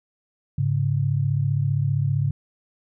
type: tone pair together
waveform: sine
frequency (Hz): 105.33 / 140.6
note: G#2 / C#3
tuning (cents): +25 / +25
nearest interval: perfect fourth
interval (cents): 500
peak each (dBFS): -23 / -21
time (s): 0.58-2.31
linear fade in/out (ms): 5
effects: none